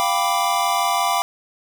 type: chord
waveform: square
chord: G dominant seventh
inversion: third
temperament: equal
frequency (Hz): 698.5 / 784 / 987.8 / 1174.7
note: F5 / G5 / B5 / D6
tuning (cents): 0 / 0 / 0 / 0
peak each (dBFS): -24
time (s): 0-1.22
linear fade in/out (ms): 0
effects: none